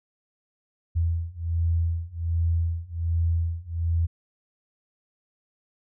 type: beating tone pair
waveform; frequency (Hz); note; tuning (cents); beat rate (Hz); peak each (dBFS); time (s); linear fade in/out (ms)
sine; 83 / 84.3; E2 / E2; +12 / +39; 1.3; -26 / -25; 0.95-4.07; 20
effects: none